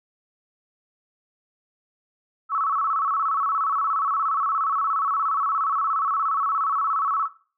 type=tone with vibrato; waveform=sine; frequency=1211 Hz; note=D#6; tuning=47 cents flat; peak=-20 dBFS; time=2.49-7.29 s; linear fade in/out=50 ms; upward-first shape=square; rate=17 Hz; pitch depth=130 cents each way; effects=noise-tail reverb RT60 0.4 s tail -17 dB re dry